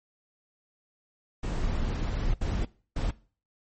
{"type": "noise bursts at uneven times", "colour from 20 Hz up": "brown", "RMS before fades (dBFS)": -28, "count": 3, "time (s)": [[1.43, 2.34], [2.41, 2.65], [2.96, 3.11]], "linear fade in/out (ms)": 5, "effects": ["noise-tail reverb RT60 0.4 s tail -20 dB re dry", "MP3 32 kbps"]}